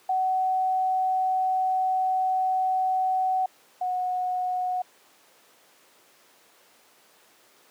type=tone pair in turn; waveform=sine; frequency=750 / 731.6 Hz; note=F#5 / F#5; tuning=+23 / -20 cents; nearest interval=unison; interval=43 cents; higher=first; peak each=-21 / -24 dBFS; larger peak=first; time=0.09-3.46 / 3.81-4.82 s; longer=first; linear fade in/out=5 ms; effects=pink hiss -57 dBFS RMS until 7.7 s + high-pass 400 Hz 12 dB/octave